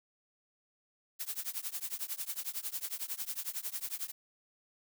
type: noise with tremolo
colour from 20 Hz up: blue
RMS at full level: -35 dBFS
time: 1.19-4.12 s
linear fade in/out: 20 ms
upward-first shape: triangle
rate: 11 Hz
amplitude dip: 100%
effects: none